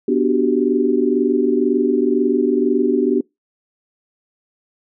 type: chord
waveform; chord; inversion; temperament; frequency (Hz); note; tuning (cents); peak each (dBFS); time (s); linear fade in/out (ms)
sine; G major seventh; first; equal; 246.9 / 293.7 / 370 / 392; B3 / D4 / F#4 / G4; 0 / 0 / 0 / 0; -19; 0.08-3.21; 5
effects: noise-tail reverb RT60 0.2 s tail -26 dB re dry